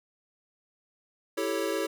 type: chord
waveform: square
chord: A dominant seventh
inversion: second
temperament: equal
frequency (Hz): 329.6 / 392 / 440 / 554.4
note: E4 / G4 / A4 / C#5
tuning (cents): 0 / 0 / 0 / 0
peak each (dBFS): -34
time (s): 1.37-1.87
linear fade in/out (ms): 10
effects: none